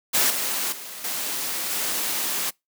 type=noise with level steps; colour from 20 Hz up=white; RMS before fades=-20 / -26 / -37 / -28 / -26 dBFS; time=0.13-2.51 s; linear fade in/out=20 ms; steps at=0.3 / 0.72 / 1.04 / 1.7 s; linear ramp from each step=5 ms; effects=noise-tail reverb RT60 0.2 s tail -26 dB re dry + high-pass 200 Hz 12 dB/octave